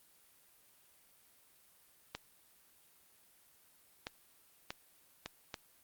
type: clicks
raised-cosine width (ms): 0.2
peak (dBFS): -22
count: 5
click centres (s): 2.15 / 4.069 / 4.705 / 5.26 / 5.542
effects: white hiss -66 dBFS RMS until 5.83 s + Opus 32 kbps